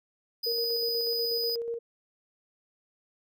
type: tone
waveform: square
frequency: 4978 Hz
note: D#8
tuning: in tune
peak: -29 dBFS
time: 0.43-1.56 s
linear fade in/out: 10 ms
type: tone with tremolo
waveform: sine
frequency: 466.2 Hz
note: A#4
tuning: in tune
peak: -29 dBFS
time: 0.46-1.79 s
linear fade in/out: 10 ms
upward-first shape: square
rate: 8.2 Hz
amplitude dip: 35%
effects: none